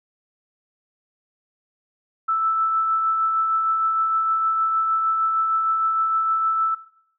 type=tone with tremolo; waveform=sine; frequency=1318.5 Hz; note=E6; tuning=in tune; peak=-17 dBFS; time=2.28-6.75 s; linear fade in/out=10 ms; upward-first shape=triangle; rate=6.5 Hz; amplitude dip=35%; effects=noise-tail reverb RT60 0.7 s tail -18 dB re dry